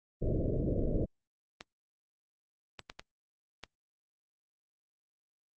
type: low-pass noise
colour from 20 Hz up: pink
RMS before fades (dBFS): -31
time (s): 0.21-1.06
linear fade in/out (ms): 20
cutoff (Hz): 620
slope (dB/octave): 96
type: clicks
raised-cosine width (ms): 0.2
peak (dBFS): -24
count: 5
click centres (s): 1.609 / 2.793 / 2.899 / 2.995 / 3.637
effects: Opus 32 kbps